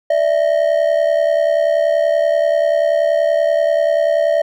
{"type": "ring-modulated tone", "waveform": "triangle", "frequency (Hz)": 622.3, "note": "D#5", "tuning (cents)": 0, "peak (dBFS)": -7, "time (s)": [0.1, 4.42], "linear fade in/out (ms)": 5, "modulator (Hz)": 35.2, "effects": []}